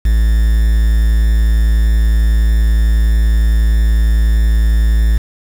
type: tone with quantisation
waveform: triangle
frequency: 55.4 Hz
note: A1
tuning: 13 cents sharp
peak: -6 dBFS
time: 0.05-5.18 s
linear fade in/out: 5 ms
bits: 5
effects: none